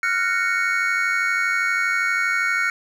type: chord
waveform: triangle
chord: Gb major seventh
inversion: third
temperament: just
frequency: 1387.5 / 1480 / 1850 / 2220 Hz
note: F6 / Gb6 / Bb6 / Db7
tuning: -12 / 0 / -14 / +2 cents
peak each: -22 / -23 / -26 / -21 dBFS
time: 0.03-2.7 s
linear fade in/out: 2 ms
effects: none